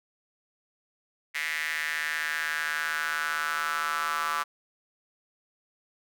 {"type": "tone with high-pass filter sweep", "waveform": "square", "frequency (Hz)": 77.8, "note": "D#2", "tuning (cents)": 0, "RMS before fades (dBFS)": -30, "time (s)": [1.34, 4.44], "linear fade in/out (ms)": 20, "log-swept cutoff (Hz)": [2000, 1200], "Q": 5.2, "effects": []}